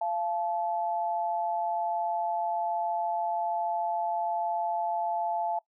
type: tone pair together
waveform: sine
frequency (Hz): 688 / 866.8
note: F5 / A5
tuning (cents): -26 / -26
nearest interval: major third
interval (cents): 400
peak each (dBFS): -30 / -30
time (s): 0.01-5.59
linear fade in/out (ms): 5
effects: noise-tail reverb RT60 0.1 s tail -21 dB re dry